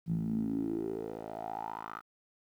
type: tone with band-pass filter sweep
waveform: 10% pulse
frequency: 55 Hz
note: A1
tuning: in tune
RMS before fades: -36 dBFS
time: 0.06-2.02 s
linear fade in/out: 50 ms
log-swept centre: 160 to 1300 Hz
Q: 6.5
effects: 11-bit